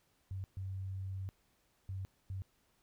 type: tone bursts at uneven times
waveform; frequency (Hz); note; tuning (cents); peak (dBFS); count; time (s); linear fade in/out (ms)
sine; 95.5; G2; -45; -38; 4; 0.31-0.44 / 0.57-1.29 / 1.89-2.05 / 2.3-2.42; 0
effects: pink hiss -74 dBFS RMS until 2.82 s